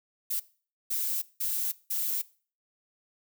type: noise bursts at uneven times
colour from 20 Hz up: violet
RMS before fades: -30 dBFS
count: 4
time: 0.3-0.4 / 0.9-1.22 / 1.4-1.72 / 1.9-2.22 s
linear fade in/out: 10 ms
effects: noise-tail reverb RT60 0.4 s tail -20 dB re dry